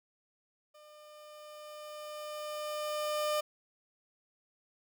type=tone with level ramp; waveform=30% pulse; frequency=602 Hz; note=D5; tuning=43 cents sharp; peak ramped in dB=-52 to -26 dBFS; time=0.74-3.41 s; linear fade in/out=10 ms; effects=none